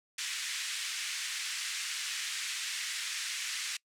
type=band-pass noise; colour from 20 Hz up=pink; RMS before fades=-37 dBFS; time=0.18-3.77 s; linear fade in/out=5 ms; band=1800 to 8900 Hz; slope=24 dB/octave; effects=noise-tail reverb RT60 0.1 s tail -24 dB re dry